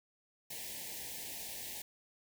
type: band-stop noise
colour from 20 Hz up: white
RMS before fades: -44 dBFS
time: 0.5-1.82 s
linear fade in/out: 5 ms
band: 950 to 1700 Hz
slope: 96 dB/octave
effects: none